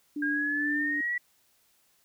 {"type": "tone with tremolo", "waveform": "sine", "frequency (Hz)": 293.7, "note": "D4", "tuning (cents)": 0, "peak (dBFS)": -29, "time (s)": [0.16, 1.01], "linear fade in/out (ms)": 5, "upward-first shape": "sine", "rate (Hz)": 2.2, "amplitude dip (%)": 40}
{"type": "exponential sweep", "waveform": "sine", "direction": "up", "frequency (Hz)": [1610, 1954], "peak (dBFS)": -27, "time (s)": [0.22, 1.18], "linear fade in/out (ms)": 5}
{"effects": ["white hiss -67 dBFS RMS until 2.04 s"]}